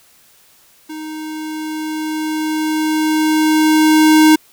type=tone with level ramp; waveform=square; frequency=311.1 Hz; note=D#4; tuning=in tune; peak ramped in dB=-27 to -6 dBFS; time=0.89-4.36 s; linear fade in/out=10 ms; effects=white hiss -50 dBFS RMS until 4.52 s